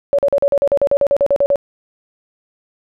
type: tone bursts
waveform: sine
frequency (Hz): 564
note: C#5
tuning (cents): +30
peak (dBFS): -10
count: 15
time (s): 0.13-1.558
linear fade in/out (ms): 0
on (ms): 56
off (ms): 42
effects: none